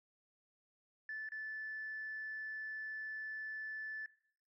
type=tone with dropouts; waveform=sine; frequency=1747 Hz; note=A6; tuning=13 cents flat; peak=-40 dBFS; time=1.09-4.06 s; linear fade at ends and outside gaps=2 ms; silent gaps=1.289-1.319 s; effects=noise-tail reverb RT60 0.6 s tail -18 dB re dry + tanh soft clip ceiling -36 dBFS